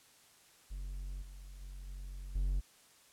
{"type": "tone with level steps", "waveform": "triangle", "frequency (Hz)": 46.27, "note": "F#1", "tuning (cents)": 1, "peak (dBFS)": [-37, -45, -42, -40, -28], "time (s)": [0.7, 2.61], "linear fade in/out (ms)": 20, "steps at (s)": [1.22, 1.61, 1.87, 2.35], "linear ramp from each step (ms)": 5, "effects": ["white hiss -63 dBFS RMS until 3.12 s", "low-pass 11000 Hz 12 dB/octave"]}